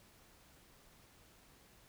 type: silence
effects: pink hiss -64 dBFS RMS until 1.88 s